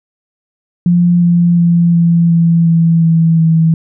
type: tone with pitch steps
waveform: sine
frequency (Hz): 174.61 / 172.8 / 171.02 / 169.25 / 167.5 / 165.76 / 164.05 / 162.35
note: F3 / F3 / F3 / E3 / E3 / E3 / E3 / E3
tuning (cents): 0 / -18 / -36 / +46 / +28 / +10 / -8 / -26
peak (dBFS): -6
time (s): 0.86-3.74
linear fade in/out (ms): 2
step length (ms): 360
effects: none